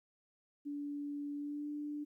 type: tone with pitch glide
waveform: sine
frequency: 288.7 to 294.8 Hz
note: D4 to D4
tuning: -30 to +7 cents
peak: -38 dBFS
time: 0.65-2.05 s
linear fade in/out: 20 ms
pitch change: +37 cents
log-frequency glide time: 1.35-1.68 s
effects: 13-bit